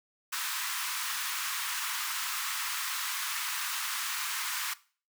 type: high-pass noise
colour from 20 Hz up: pink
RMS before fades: -34 dBFS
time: 0.32-4.74 s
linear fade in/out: 10 ms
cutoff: 1000 Hz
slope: 48 dB/octave
effects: noise-tail reverb RT60 0.4 s tail -19 dB re dry